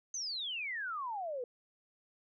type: exponential sweep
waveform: sine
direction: down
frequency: 6400 to 473.3 Hz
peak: -36 dBFS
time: 0.14-1.44 s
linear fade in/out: 2 ms
effects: none